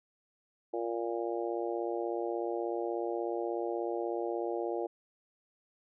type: harmonic tone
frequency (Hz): 116.5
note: A#2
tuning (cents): -1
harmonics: 3 / 4 / 5 / 6 / 7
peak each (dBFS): -35 / -37 / -39 / -41 / -42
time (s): 0.73-4.87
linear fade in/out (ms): 10
effects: none